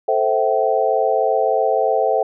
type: chord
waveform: sine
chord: A minor seventh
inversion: none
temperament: equal with one note detuned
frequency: 440 / 523.3 / 659.3 / 766.5 Hz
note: A4 / C5 / E5 / G5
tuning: 0 / 0 / 0 / -39 cents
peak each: -20 dBFS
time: 0.08-2.23 s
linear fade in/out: 5 ms
effects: none